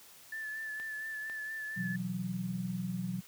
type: tone with vibrato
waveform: sine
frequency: 1749 Hz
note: A6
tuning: 11 cents flat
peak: -37 dBFS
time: 0.32-1.96 s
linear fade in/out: 5 ms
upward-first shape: sine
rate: 4.3 Hz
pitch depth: 30 cents each way
type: clicks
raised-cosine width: 0.3 ms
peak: -32 dBFS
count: 2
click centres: 0.799 / 1.298 s
type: chord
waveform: sine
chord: B suspended fourth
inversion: none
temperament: equal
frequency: 123.47 / 164.81 / 185 Hz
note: B2 / E3 / F#3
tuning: 0 / 0 / 0 cents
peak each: -41 / -40 / -35 dBFS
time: 1.76-3.21 s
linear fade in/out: 20 ms
effects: white hiss -56 dBFS RMS until 3.27 s + high-pass 60 Hz 12 dB/octave